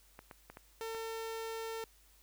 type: clicks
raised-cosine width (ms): 0.5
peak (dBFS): -33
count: 5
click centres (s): 0.191 / 0.312 / 0.5 / 0.571 / 0.948
type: tone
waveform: sawtooth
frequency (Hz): 450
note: A4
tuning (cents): +39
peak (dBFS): -35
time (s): 0.81-1.84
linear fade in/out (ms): 0
effects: added 50 Hz sine -65 dBFS peak until 2.22 s + white hiss -66 dBFS RMS until 2.22 s